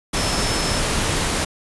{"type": "tone in noise", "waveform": "sine", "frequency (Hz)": 5274, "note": "E8", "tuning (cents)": 0, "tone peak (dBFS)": -28, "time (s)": [0.16, 0.8], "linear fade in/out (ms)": 10, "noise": "pink", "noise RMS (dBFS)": -21, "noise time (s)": [0.13, 1.45], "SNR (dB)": -10, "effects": ["resampled to 24000 Hz"]}